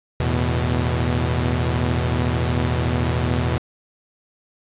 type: chord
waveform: sawtooth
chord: E suspended fourth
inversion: none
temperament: equal with one note detuned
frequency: 81.41 / 110 / 123.47 Hz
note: E2 / A2 / B2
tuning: -21 / 0 / 0 cents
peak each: -18 / -23 / -18 dBFS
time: 0.2-3.58 s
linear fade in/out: 0 ms
effects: resampled to 8000 Hz + 7-bit